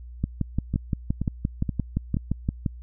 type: two click trains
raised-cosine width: 5 ms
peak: -13 / -11 dBFS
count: 4 / 15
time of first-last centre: 0.74-2.169 / 0.24-2.662 s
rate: 2.1 / 5.78 Hz
effects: added 60 Hz sine -38 dBFS peak until 2.82 s